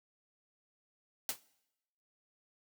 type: noise with exponential decay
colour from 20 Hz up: white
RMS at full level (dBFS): -31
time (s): 1.29-1.4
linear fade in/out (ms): 1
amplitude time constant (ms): 23
effects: noise-tail reverb RT60 0.9 s tail -22 dB re dry + high-pass 100 Hz 12 dB/octave